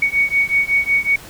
sine beating tone pair, 2232 / 2237.4 Hz, C#7 / C#7, +11 / +15 cents, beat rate 5.4 Hz, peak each -17 / -17 dBFS, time 0.02-1.16 s, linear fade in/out 5 ms, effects pink hiss -38 dBFS RMS until 1.29 s

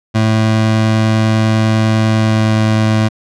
25% pulse tone with pitch glide, 110 to 109.18 Hz, A2 to A2, 0 to -13 cents, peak -6 dBFS, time 0.14-3.09 s, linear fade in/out 20 ms, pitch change -13 cents, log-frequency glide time 2.11-2.59 s, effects low-pass 6000 Hz 12 dB/octave

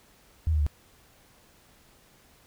sine tone with pitch steps, 80 / 76.39 / 72.94 Hz, D#2 / D#2 / D2, +49 / -31 / -11 cents, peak -21 dBFS, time 0.47-0.665 s, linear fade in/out 0 ms, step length 65 ms, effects pink hiss -59 dBFS RMS until 2.46 s

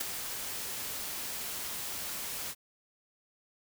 white noise with ADSR envelope, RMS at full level -29 dBFS, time 0-2.55 s, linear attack 12 ms, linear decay 4 ms, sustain -9 dB, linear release 49 ms, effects none

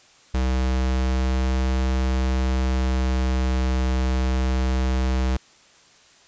square tone, 64.3 Hz, C2, 30 cents flat, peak -20 dBFS, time 0.34-5.37 s, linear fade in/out 5 ms, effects white hiss -53 dBFS RMS until 6.27 s + resampled to 16000 Hz

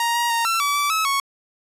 sawtooth tone with pitch steps, 936 / 946 / 928 / 1345 / 1147 / 1158 / 1294 / 1107 Hz, A#5 / A#5 / A#5 / E6 / D6 / D6 / E6 / C#6, +7 / +25 / -8 / +34 / -41 / -25 / -32 / -3 cents, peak -15 dBFS, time 0-1.2 s, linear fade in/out 2 ms, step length 150 ms, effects resampled to 32000 Hz

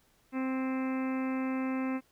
harmonic tone with a mistuned harmonic, 261.6 Hz, C4, in tune, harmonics 1 / 2 / 3 / 4 / 5 / 6 / 7 / 8 / 9 / 10, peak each -30 / -41 / -45 / -44 / -47 / -50 / -52 / -47 / -53 / -49 dBFS, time 0.32-2.01 s, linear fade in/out 50 ms, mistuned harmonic 6, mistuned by +18 cents, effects pink hiss -68 dBFS RMS until 2.11 s

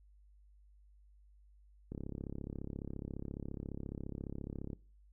click train, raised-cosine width 3 ms, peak -29 dBFS, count 98, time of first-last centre 1.92-4.732 s, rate 34.5 Hz, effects noise-tail reverb RT60 0.4 s tail -22 dB re dry + added 50 Hz sine -60 dBFS peak until 5.12 s

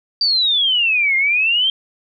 sine exponential two-way sweep, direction down then up, 4699 to 2101 to 3201 Hz, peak -13 dBFS, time 0.21-1.7 s, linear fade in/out 2 ms, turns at 1.16 s, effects none

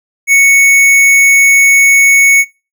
sine tone with hard clipping, 2217 Hz, C#7, in tune, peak -5 dBFS, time 0.27-2.45 s, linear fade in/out 50 ms, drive 15 dB, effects noise-tail reverb RT60 0.3 s tail -24 dB re dry

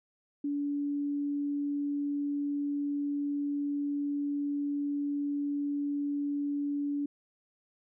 sine tone, 287.1 Hz, D4, 39 cents flat, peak -29 dBFS, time 0.44-7.06 s, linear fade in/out 5 ms, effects none

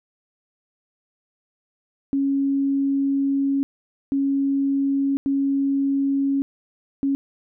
sine tone bursts at uneven times, 275.9 Hz, C#4, 8 cents flat, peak -18 dBFS, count 4, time 2.13-3.63 / 4.12-5.17 / 5.26-6.42 / 7.03-7.15 s, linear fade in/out 0 ms, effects none

